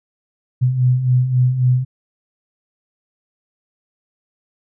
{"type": "beating tone pair", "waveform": "sine", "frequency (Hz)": [123.47, 127.17], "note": ["B2", "C3"], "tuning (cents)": [0, -49], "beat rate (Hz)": 3.7, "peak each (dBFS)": [-20, -13], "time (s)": [0.61, 1.85], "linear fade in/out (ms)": 20, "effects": []}